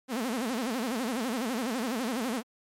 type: tone with vibrato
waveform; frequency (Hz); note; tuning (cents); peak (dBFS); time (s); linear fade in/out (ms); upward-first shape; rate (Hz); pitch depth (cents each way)
sawtooth; 240; B3; -49; -25; 0.08-2.43; 50; sine; 12; 200
effects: MP3 64 kbps